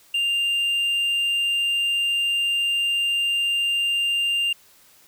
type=tone; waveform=triangle; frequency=2794 Hz; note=F7; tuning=in tune; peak=-18 dBFS; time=0.14-4.53 s; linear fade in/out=5 ms; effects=white hiss -54 dBFS RMS until 5.07 s

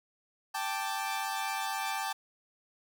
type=chord; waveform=sawtooth; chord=G suspended second; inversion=none; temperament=equal; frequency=784 / 880 / 1174.7 Hz; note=G5 / A5 / D6; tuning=0 / 0 / 0 cents; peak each=-32 / -32 / -35 dBFS; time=0.54-2.13 s; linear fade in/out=10 ms; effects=none

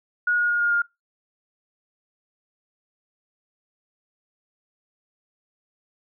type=tone with pitch steps; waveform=sine; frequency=1448 / 1438.8 / 1429.7 / 1420.7 / 1411.7 Hz; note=F#6 / F#6 / F6 / F6 / F6; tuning=-38 / -49 / +40 / +29 / +18 cents; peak=-18 dBFS; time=0.27-0.82 s; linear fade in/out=5 ms; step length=110 ms; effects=noise-tail reverb RT60 0.2 s tail -22 dB re dry

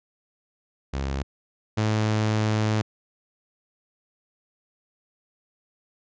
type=tone pair in turn; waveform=sawtooth; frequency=68.1 / 108.1 Hz; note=C#2 / A2; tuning=-30 / -30 cents; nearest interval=minor sixth; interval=800 cents; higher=second; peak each=-22 / -17 dBFS; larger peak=second; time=0.93-1.23 / 1.77-2.82 s; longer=second; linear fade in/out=10 ms; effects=resampled to 16000 Hz

